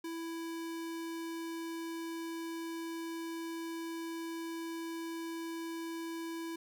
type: tone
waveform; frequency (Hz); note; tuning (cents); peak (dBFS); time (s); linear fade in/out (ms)
square; 330.8; E4; +6; -39; 0.04-6.56; 5
effects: 12-bit